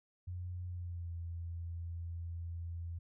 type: tone with pitch glide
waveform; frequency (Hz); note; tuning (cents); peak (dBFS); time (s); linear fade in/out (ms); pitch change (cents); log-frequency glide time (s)
sine; 89.4 to 84.72; F2 to E2; +41 to +48; -39; 0.27-2.99; 10; -93; 0.68-1.13
effects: none